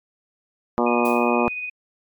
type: harmonic tone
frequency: 120 Hz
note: B2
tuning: 49 cents flat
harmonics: 2 / 3 / 4 / 5 / 6 / 7 / 8 / 9 / 10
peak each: -22 / -24 / -25 / -26 / -27 / -27 / -28 / -29 / -29 dBFS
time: 0.78-1.48 s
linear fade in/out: 0 ms
type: tone with tremolo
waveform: sine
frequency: 2489 Hz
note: D#7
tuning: in tune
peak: -25 dBFS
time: 0.86-1.7 s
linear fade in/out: 10 ms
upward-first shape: sine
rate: 17 Hz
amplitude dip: 35%
type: noise with exponential decay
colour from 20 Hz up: blue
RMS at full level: -34 dBFS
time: 1.05-1.39 s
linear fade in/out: 2 ms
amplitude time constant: 73 ms
effects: MP3 96 kbps

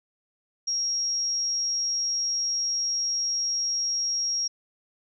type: tone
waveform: sine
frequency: 5600 Hz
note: F8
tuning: 4 cents sharp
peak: -24 dBFS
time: 0.67-4.48 s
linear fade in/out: 10 ms
effects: none

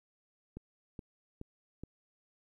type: click train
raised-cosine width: 3 ms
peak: -30 dBFS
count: 4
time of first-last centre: 0.57-1.836 s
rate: 2.37 Hz
effects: 12-bit

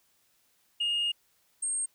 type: tone pair in turn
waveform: sine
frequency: 2846 / 8528 Hz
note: F7 / C9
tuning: +32 / +32 cents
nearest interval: octave + perfect fifth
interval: 1900 cents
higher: second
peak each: -24 / -27 dBFS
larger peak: first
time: 0.8-1.12 / 1.62-1.86 s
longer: first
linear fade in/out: 10 ms
effects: tanh soft clip ceiling -24 dBFS + white hiss -69 dBFS RMS until 1.94 s

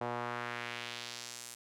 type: tone with band-pass filter sweep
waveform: sawtooth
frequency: 120 Hz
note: B2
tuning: 49 cents flat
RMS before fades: -41 dBFS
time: 0.01-1.55 s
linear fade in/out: 5 ms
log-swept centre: 760 to 9300 Hz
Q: 1.3
effects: none

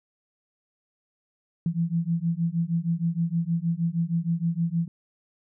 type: beating tone pair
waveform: sine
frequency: 164.81 / 171.21 Hz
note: E3 / F3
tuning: 0 / -34 cents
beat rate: 6.4 Hz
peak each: -26 dBFS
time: 1.66-4.88 s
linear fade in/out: 2 ms
effects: none

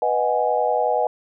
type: chord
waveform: sine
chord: G# minor seventh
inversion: first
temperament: equal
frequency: 493.9 / 622.3 / 740 / 830.6 Hz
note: B4 / D#5 / F#5 / G#5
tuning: 0 / 0 / 0 / 0 cents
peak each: -23 dBFS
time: 0.02-1.07 s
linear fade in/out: 2 ms
effects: none

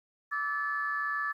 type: tone cluster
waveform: sine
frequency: 1159 / 1301 / 1734 Hz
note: D6 / E6 / A6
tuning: -23 / -23 / -26 cents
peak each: -34 / -37 / -31 dBFS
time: 0.31-1.33 s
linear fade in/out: 20 ms
effects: tanh soft clip ceiling -20 dBFS + 11-bit

